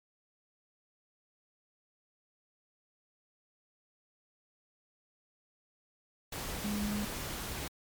sine tone in noise, 207.2 Hz, G#3, 4 cents flat, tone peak -33 dBFS, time 6.64-7.05 s, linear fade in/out 5 ms, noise pink, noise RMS -39 dBFS, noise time 6.32-7.68 s, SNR +3 dB, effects MP3 96 kbps

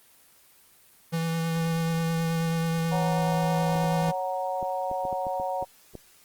square tone with vibrato, 164.81 Hz, E3, in tune, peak -25 dBFS, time 1.12-4.12 s, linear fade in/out 20 ms, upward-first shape sine, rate 9.3 Hz, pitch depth 13 cents each way
sine chord, F# major, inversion second, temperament equal with one note detuned, 552.8 / 740 / 932.3 Hz, C#5 / F#5 / A#5, -5 / 0 / 0 cents, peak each -31 / -30 / -33 dBFS, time 2.91-5.65 s, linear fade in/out 20 ms
clicks, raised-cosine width 2 ms, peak -25 dBFS, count 11, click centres 3.756 / 3.843 / 4.088 / 4.628 / 4.914 / 5.052 / 5.128 / 5.268 / 5.399 / 5.626 / 5.953 s
effects white hiss -57 dBFS RMS until 6.24 s + Opus 24 kbps

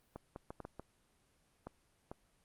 clicks, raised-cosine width 1 ms, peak -30 dBFS, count 8, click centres 0.16 / 0.361 / 0.505 / 0.603 / 0.651 / 0.796 / 1.67 / 2.115 s, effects pink hiss -73 dBFS RMS until 2.44 s + Opus 32 kbps

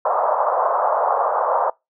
pink band-pass noise, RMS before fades -19 dBFS, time 0.05-1.7 s, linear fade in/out 5 ms, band 540 to 1200 Hz, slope 48 dB/octave, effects noise-tail reverb RT60 0.2 s tail -24 dB re dry

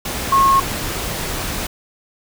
sine tone in noise, 1086 Hz, C#6, 36 cents flat, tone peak -10 dBFS, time 0.32-0.6 s, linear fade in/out 5 ms, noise pink, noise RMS -24 dBFS, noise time 0.05-1.67 s, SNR +11 dB, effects none

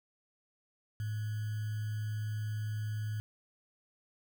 sine tone with sample-and-hold, 107.2 Hz, A2, 45 cents flat, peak -33 dBFS, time 1-3.2 s, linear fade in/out 0 ms, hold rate 1575 Hz, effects none

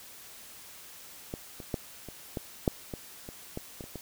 clicks, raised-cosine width 2 ms, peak -21 / -28 / -16 / -28 / -19 / -10 / -22 / -28 / -21 / -26 / -30 / -25 dBFS, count 12, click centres 1.339 / 1.602 / 1.742 / 2.087 / 2.372 / 2.678 / 2.938 / 3.289 / 3.574 / 3.808 / 3.84 / 3.957 s, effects white hiss -49 dBFS RMS until 4.01 s

